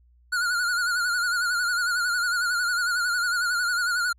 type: tone with vibrato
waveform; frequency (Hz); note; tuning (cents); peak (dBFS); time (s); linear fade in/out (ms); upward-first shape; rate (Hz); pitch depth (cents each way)
square; 1435; F6; +47; -23; 0.32-4.13; 10; sine; 11; 64
effects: added 60 Hz sine -55 dBFS peak until 4.18 s + low-pass 11000 Hz 12 dB/octave